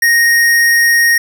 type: tone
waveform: square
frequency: 1864.7 Hz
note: A#6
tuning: in tune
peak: -8 dBFS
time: 0.02-1.18 s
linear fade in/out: 5 ms
effects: none